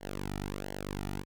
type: tone with flanger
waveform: sawtooth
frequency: 49 Hz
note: G1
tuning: in tune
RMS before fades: -38 dBFS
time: 0-1.25 s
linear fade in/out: 50 ms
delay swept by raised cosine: 0.8 to 1.9 ms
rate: 1.4 Hz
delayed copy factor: -0.95
effects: none